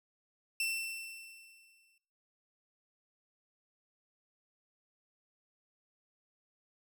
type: tone with exponential decay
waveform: sawtooth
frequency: 2685 Hz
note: E7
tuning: 31 cents sharp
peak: -27 dBFS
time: 0.6-1.98 s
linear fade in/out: 2 ms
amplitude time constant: 300 ms
effects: noise-tail reverb RT60 0.9 s tail -24 dB re dry